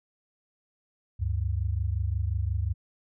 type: tone pair together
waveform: sine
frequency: 72.39 / 98 Hz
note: D2 / G2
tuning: -24 / 0 cents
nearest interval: perfect fourth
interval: 524 cents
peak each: -28 dBFS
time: 1.19-2.74 s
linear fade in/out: 20 ms
effects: none